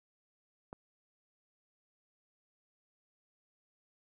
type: click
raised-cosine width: 1 ms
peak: -30 dBFS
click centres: 0.729 s
effects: none